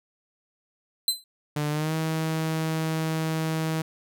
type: tone with exponential decay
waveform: sawtooth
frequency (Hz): 4054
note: B7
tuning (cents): +45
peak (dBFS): -14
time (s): 1.08-1.24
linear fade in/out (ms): 2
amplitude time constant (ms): 33
type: tone with pitch glide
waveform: sawtooth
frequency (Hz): 148.9 to 159.59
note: D3 to D#3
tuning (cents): +24 to +44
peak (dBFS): -21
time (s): 1.56-3.82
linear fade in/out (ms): 5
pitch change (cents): +120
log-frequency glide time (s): 1.7-1.94
effects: none